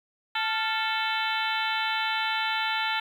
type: harmonic tone with a mistuned harmonic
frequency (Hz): 440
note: A4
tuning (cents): 0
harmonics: 2 / 3 / 4 / 5 / 6 / 7 / 8 / 9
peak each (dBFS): -30 / -32 / -33 / -34 / -35 / -35 / -36 / -37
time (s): 0.35-3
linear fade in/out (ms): 5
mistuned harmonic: 3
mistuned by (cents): +88
effects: 9-bit